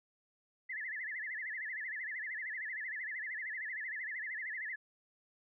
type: tone with vibrato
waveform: sine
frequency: 1886 Hz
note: A#6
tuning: 20 cents sharp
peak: -38 dBFS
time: 0.69-4.76 s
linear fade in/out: 10 ms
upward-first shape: sine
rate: 13 Hz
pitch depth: 180 cents each way
effects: none